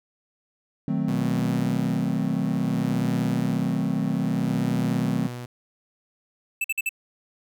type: chord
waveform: triangle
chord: D# diminished seventh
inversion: none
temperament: equal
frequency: 155.56 / 185 / 220 / 261.6 Hz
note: D#3 / F#3 / A3 / C4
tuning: 0 / 0 / 0 / 0 cents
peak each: -26 dBFS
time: 0.88-5.27 s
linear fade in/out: 2 ms
type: tone with tremolo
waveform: sawtooth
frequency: 122.3 Hz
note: B2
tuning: 16 cents flat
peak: -24 dBFS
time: 1.08-5.46 s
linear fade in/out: 5 ms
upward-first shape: sine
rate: 0.6 Hz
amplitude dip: 60%
type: tone bursts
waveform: square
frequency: 2637 Hz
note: E7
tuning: in tune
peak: -23 dBFS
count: 4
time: 6.61-6.892 s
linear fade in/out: 5 ms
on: 33 ms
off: 50 ms
effects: none